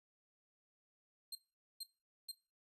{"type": "tone bursts", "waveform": "sawtooth", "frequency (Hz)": 4186, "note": "C8", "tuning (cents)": 0, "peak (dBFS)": -40, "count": 3, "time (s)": [1.32, 2.316], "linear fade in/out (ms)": 5, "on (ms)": 32, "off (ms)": 450, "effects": ["noise-tail reverb RT60 0.3 s tail -17 dB re dry", "resampled to 32000 Hz"]}